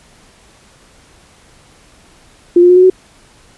sine tone with pitch steps, 349.2 / 354.9 / 360.7 / 366.6 / 372.5 Hz, F4 / F4 / F#4 / F#4 / F#4, 0 / +28 / -44 / -16 / +12 cents, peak -3 dBFS, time 2.56-2.9 s, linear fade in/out 5 ms, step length 68 ms, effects pink hiss -46 dBFS RMS until 3.57 s + resampled to 24000 Hz

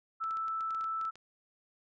sine tone, 1319 Hz, E6, 1 cent sharp, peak -32 dBFS, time 0.2-1.11 s, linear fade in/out 20 ms
clicks, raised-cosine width 0.2 ms, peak -35 dBFS, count 12, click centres 0.24 / 0.309 / 0.371 / 0.482 / 0.608 / 0.707 / 0.748 / 0.81 / 0.842 / 1.013 / 1.052 / 1.156 s
effects none

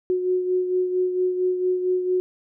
sine beating tone pair, 365.4 / 369.8 Hz, F#4 / F#4, -22 / -1 cents, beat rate 4.4 Hz, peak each -20 / -29 dBFS, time 0.1-2.2 s, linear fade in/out 0 ms, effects none

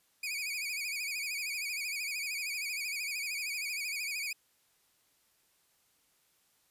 sawtooth tone with vibrato, 2363 Hz, D7, 10 cents sharp, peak -31 dBFS, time 0.23-4.33 s, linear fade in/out 5 ms, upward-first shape sine, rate 13 Hz, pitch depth 110 cents each way, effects white hiss -71 dBFS RMS until 6.7 s + resampled to 32000 Hz

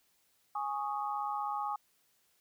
sine chord, Ab suspended fourth, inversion none, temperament equal, 830.6 / 1108.7 / 1244.5 Hz, Ab5 / Db6 / Eb6, 0 / 0 / 0 cents, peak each -35 / -39 / -39 dBFS, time 0.55-1.76 s, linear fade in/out 5 ms, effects white hiss -72 dBFS RMS until 2.4 s

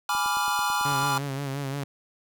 square chord, G# diminished seventh, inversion none, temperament equal, 830.6 / 987.8 / 1174.7 / 1396.9 Hz, G#5 / B5 / D6 / F6, 0 / 0 / 0 / 0 cents, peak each -30 dBFS, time 0.09-1.18 s, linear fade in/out 2 ms
click train, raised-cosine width 2 ms, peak -31 dBFS, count 9, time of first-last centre 0.15-1.032 s, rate 9.07 Hz
sawtooth tone with vibrato, 138.59 Hz, C#3, in tune, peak -25 dBFS, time 0.85-1.84 s, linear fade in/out 5 ms, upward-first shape sine, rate 5.7 Hz, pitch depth 57 cents each way
effects none

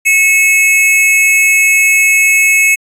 square tone pair together, 2193 / 2585 Hz, C#7 / E7, -19 / -34 cents, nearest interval minor third, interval 285 cents, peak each -10 dBFS, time 0.05-2.76 s, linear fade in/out 20 ms, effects resampled to 32000 Hz

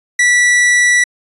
45% pulse tone, 1955 Hz, B6, 18 cents flat, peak -8 dBFS, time 0.19-1.04 s, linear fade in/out 5 ms, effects resampled to 24000 Hz

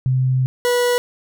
sine / 40% pulse tone pair in turn, 129.5 / 488.1 Hz, C3 / B4, -17 / -20 cents, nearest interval octave + major seventh, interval 2297 cents, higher second, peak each -14 dBFS, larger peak neither, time 0.06-0.46 / 0.65-0.98 s, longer first, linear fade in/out 0 ms, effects none

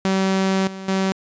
sawtooth tone with level steps, 191.4 Hz, G3, 41 cents flat, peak -13 / -27 / -14 dBFS, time 0.05-1.12 s, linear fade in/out 0 ms, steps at 0.67 / 0.88 s, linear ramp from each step 5 ms, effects resampled to 16000 Hz

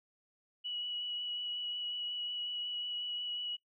sine tone with vibrato, 2932 Hz, F#7, 16 cents flat, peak -36 dBFS, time 0.64-3.57 s, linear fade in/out 20 ms, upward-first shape sine, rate 5.5 Hz, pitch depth 12 cents each way, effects noise-tail reverb RT60 0.1 s tail -19 dB re dry

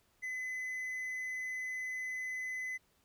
triangle tone, 2021 Hz, B6, 39 cents sharp, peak -35 dBFS, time 0.22-2.78 s, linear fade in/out 20 ms, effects pink hiss -72 dBFS RMS until 3.04 s

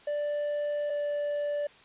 triangle tone pair in turn, 587.3 / 583.9 Hz, D5 / D5, 0 / -10 cents, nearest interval unison, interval 10 cents, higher first, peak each -26 dBFS, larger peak neither, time 0.07-0.9 / 0.9-1.67 s, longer first, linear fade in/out 5 ms, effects white hiss -55 dBFS RMS until 1.84 s + resampled to 8000 Hz

